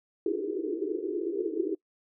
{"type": "band-pass noise", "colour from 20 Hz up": "pink", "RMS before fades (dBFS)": -31, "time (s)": [0.26, 1.75], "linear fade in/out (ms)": 2, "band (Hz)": [310, 440], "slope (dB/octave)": 96, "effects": ["noise-tail reverb RT60 0.1 s tail -23 dB re dry"]}